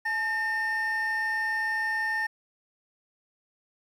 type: tone pair together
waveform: triangle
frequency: 860.6 / 1813 Hz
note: A5 / A#6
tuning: -39 / -49 cents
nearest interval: octave + minor second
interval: 1290 cents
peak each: -31 / -24 dBFS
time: 0.05-2.27 s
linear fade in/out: 10 ms
effects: tanh soft clip ceiling -19 dBFS + 10-bit